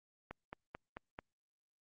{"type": "click train", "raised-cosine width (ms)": 0.5, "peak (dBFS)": -29, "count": 5, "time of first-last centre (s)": [0.31, 1.189], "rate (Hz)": 4.55, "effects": ["Opus 48 kbps"]}